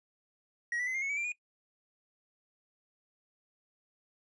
triangle tone with pitch steps, 1900 / 1970.4 / 2043 / 2119 / 2198 / 2279 / 2364 / 2451 Hz, A#6 / B6 / C7 / C7 / C#7 / C#7 / D7 / D#7, +33 / -5 / -42 / +21 / -15 / +47 / +11 / -27 cents, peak -30 dBFS, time 0.72-1.32 s, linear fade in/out 2 ms, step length 75 ms, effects noise-tail reverb RT60 0.1 s tail -20 dB re dry + resampled to 22050 Hz

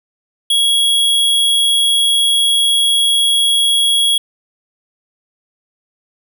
square tone, 3322 Hz, G#7, in tune, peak -11 dBFS, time 0.5-4.18 s, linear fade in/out 5 ms, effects none

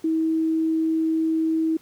sine tone, 321.2 Hz, E4, 45 cents flat, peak -19 dBFS, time 0.04-1.77 s, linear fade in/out 5 ms, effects pink hiss -54 dBFS RMS until 1.81 s + high-pass 100 Hz 12 dB/octave

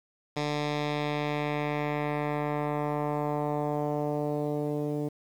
10% pulse tone with low-pass filter sweep, 148 Hz, D3, 14 cents sharp, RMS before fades -30 dBFS, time 0.36-5.09 s, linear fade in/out 10 ms, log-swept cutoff 5100 to 390 Hz, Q 1.3, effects 9-bit

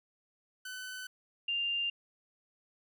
sawtooth / sine tone pair in turn, 1509 / 2795 Hz, F#6 / F7, +34 / +1 cents, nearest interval major seventh, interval 1067 cents, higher second, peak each -37 / -30 dBFS, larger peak second, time 0.65-1.07 / 1.48-1.9 s, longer neither, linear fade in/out 5 ms, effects none

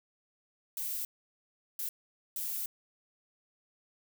violet noise bursts at uneven times, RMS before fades -36 dBFS, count 3, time 0.77-1.05 / 1.79-1.89 / 2.36-2.66 s, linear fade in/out 2 ms, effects none

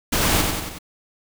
pink noise with echo, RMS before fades -20 dBFS, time 0.12-0.42 s, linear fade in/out 10 ms, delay 92 ms, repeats 4, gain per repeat -4 dB, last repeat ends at 0.788 s, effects none

